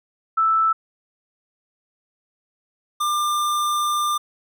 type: tone pair in turn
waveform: sine / square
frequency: 1318.5 / 1195.2 Hz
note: E6 / D6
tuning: 0 / +30 cents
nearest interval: major second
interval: 170 cents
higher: first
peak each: -15 / -20 dBFS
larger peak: first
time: 0.37-0.73 / 3-4.18 s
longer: second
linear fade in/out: 10 ms
effects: none